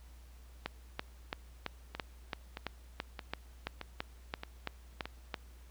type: two click trains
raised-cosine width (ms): 0.3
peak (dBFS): -19 / -24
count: 15 / 6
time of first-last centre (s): 0.66-5.342 / 1.95-5.056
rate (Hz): 2.99 / 1.61
effects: added 60 Hz sine -52 dBFS peak until 5.7 s + pink hiss -64 dBFS RMS until 5.7 s